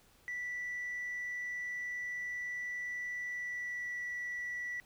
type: tone with pitch glide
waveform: sine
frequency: 1965 to 1953.7 Hz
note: B6 to B6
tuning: -9 to -19 cents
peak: -35 dBFS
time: 0.28-4.8 s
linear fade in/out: 0 ms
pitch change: -10 cents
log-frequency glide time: 3.24-3.98 s
effects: tanh soft clip ceiling -34 dBFS + pink hiss -65 dBFS RMS until 4.85 s